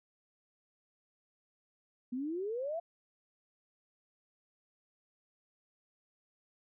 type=exponential sweep; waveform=sine; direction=up; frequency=240 to 696 Hz; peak=-34 dBFS; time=2.12-2.8 s; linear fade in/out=10 ms; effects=none